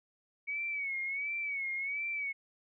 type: tone with vibrato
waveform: sine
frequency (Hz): 2239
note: C#7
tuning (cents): +17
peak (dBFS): -33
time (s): 0.47-2.33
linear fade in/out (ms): 20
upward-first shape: sine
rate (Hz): 1.4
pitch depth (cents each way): 84
effects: none